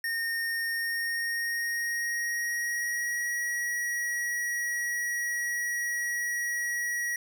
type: tone with pitch glide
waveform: square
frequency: 1839 to 1912.7 Hz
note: A#6 to A#6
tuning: -24 to +44 cents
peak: -29 dBFS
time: 0.04-7.16 s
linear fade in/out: 2 ms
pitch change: +68 cents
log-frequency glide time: 0.71-3.33 s
effects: none